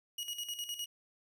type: tone with tremolo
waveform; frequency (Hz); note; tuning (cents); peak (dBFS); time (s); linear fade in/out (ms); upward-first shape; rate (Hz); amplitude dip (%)
sawtooth; 2896; F#7; -38; -33; 0.18-0.86; 5; square; 9.8; 65
effects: none